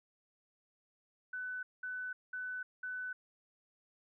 sine tone bursts, 1500 Hz, F#6, 23 cents sharp, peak -38 dBFS, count 4, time 1.33-3.13 s, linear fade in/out 5 ms, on 300 ms, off 200 ms, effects none

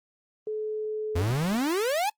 sine tone, 430 Hz, A4, 40 cents flat, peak -28 dBFS, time 0.47-1.22 s, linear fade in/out 2 ms
45% pulse exponential sweep, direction up, 82 to 880 Hz, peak -24 dBFS, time 1.15-2.1 s, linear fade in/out 10 ms
violet noise with exponential decay, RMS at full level -42 dBFS, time 1.69-1.9 s, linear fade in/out 0 ms, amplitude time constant 44 ms
effects noise-tail reverb RT60 0.1 s tail -24 dB re dry + Opus 24 kbps

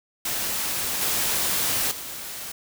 white noise with level steps, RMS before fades -27 / -24 / -35 dBFS, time 0.25-2.52 s, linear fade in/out 5 ms, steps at 1.01 / 1.91 s, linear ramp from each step 5 ms, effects none

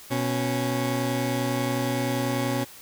20% pulse tone pair together, 122.9 / 276.2 Hz, B2 / C#4, -8 / -6 cents, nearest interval octave + major second, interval 1402 cents, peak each -22 dBFS, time 0.1-2.65 s, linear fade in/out 20 ms, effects white hiss -46 dBFS RMS until 2.81 s

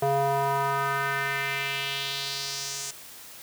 square tone with band-pass filter sweep, 138.59 Hz, C#3, in tune, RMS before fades -28 dBFS, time 0.02-2.91 s, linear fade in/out 5 ms, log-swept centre 620 to 7200 Hz, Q 2.4, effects white hiss -45 dBFS RMS until 3.42 s + high-pass 60 Hz 12 dB/octave

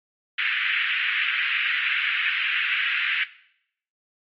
white band-pass noise, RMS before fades -25 dBFS, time 0.38-3.24 s, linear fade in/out 5 ms, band 1500 to 2900 Hz, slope 48 dB/octave, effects noise-tail reverb RT60 0.7 s tail -17 dB re dry + AAC 32 kbps

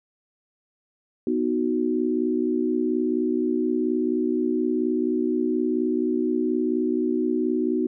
sine chord, B major, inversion none, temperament equal, 246.9 / 311.1 / 370 Hz, B3 / D#4 / F#4, 0 / 0 / 0 cents, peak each -25 dBFS, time 1.27-7.87 s, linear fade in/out 2 ms, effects none

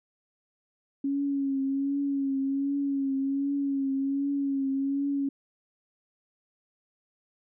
sine tone with vibrato, 275.9 Hz, C#4, 8 cents flat, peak -25 dBFS, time 1.04-5.29 s, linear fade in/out 5 ms, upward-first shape triangle, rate 1.3 Hz, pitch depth 43 cents each way, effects none

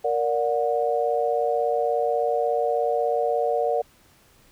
sine chord, Bb augmented, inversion none, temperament just, 466.2 / 582.7 / 728.4 Hz, Bb4 / D5 / F#5, 0 / -14 / -27 cents, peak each -24 / -25 / -25 dBFS, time 0.04-3.82 s, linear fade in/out 10 ms, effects pink hiss -57 dBFS RMS until 4.51 s

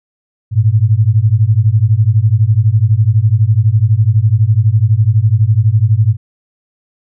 sine beating tone pair, 102.8 / 114.8 Hz, G#2 / A#2, -17 / -26 cents, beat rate 12 Hz, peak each -10 dBFS, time 0.51-6.17 s, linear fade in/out 50 ms, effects none

